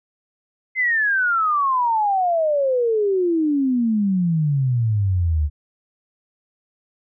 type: exponential sweep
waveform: sine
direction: down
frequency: 2091 to 71.7 Hz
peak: -16 dBFS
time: 0.75-5.5 s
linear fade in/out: 50 ms
effects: none